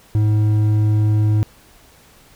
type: tone with hard clipping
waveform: triangle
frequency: 106.5 Hz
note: G#2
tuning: 44 cents sharp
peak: -14 dBFS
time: 0.15-1.43 s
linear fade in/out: 0 ms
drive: 9 dB
effects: pink hiss -49 dBFS RMS until 2.35 s